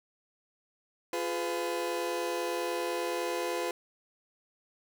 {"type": "chord", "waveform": "30% pulse", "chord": "F diminished", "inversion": "none", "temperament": "just", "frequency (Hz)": [349.2, 419.1, 502.9], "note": ["F4", "Ab4", "Cb5"], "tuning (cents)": [0, 16, 31], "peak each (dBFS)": [-32, -36, -31], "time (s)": [1.13, 3.71], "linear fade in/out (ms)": 2, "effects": []}